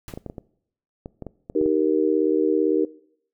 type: noise with exponential decay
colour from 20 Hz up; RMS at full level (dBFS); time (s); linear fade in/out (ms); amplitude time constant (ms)
pink; -37; 0.08-0.23; 0; 31
type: clicks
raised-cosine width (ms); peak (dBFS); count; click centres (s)
2; -20; 11; 0.138 / 0.175 / 0.263 / 0.299 / 0.382 / 1.059 / 1.223 / 1.267 / 1.499 / 1.613 / 1.66
type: chord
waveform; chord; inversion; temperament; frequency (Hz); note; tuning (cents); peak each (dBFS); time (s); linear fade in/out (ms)
sine; Eb major; none; just; 311.1 / 388.9 / 466.7; Eb4 / G4 / Bb4; 0 / -14 / +2; -22; 1.55-2.85; 5
effects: noise-tail reverb RT60 0.7 s tail -21 dB re dry